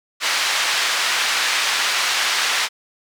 pink band-pass noise, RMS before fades -20 dBFS, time 0.2-2.69 s, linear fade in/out 50 ms, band 1400 to 5600 Hz, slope 12 dB/octave, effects none

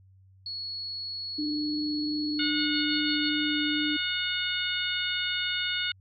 sine tone, 4362 Hz, C#8, 29 cents flat, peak -33 dBFS, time 0.46-3.29 s, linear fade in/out 2 ms
sine tone with vibrato, 299.6 Hz, D4, 35 cents sharp, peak -28 dBFS, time 1.38-3.97 s, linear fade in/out 10 ms, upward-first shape sine, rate 20 Hz, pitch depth 9 cents each way
harmonic tone, 726 Hz, F#5, 33 cents flat, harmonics 2 / 3 / 4 / 5 / 6, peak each -33 / -35 / -32 / -32 / -39 dBFS, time 2.39-5.92 s, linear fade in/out 5 ms
effects added 95 Hz sine -54 dBFS peak until 6 s

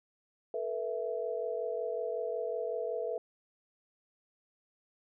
sine chord, A suspended second, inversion none, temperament equal with one note detuned, 440 / 485.4 / 659.3 Hz, A4 / B4 / E5, 0 / -30 / 0 cents, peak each -37 / -36 / -37 dBFS, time 0.54-3.18 s, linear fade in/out 2 ms, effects none

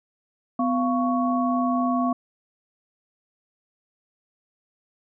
sine tone cluster, 250.9 / 691 / 1113 Hz, B3 / F5 / C#6, +28 / -19 / +7 cents, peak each -22 / -26 / -27 dBFS, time 0.59-2.13 s, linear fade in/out 5 ms, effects none

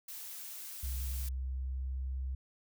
blue noise, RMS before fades -45 dBFS, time 0.08-1.29 s, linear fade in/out 5 ms
sine tone with pitch glide, 64.8 to 65.48 Hz, C2 to C2, -16 to +2 cents, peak -34 dBFS, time 0.83-2.35 s, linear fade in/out 5 ms, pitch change +18 cents, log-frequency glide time 1.12-2.17 s
effects none

